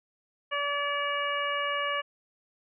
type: harmonic tone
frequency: 574 Hz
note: D5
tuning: 40 cents flat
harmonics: 1 / 2 / 3 / 4 / 5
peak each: -34 / -31 / -34 / -36 / -35 dBFS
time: 0.51-2.02 s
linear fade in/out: 20 ms
effects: none